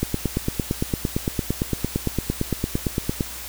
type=click train; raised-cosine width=3 ms; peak=-8 dBFS; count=29; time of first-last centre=0.03-3.208 s; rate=8.81 Hz; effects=added 60 Hz sine -42 dBFS peak until 3.48 s + white hiss -35 dBFS RMS until 3.48 s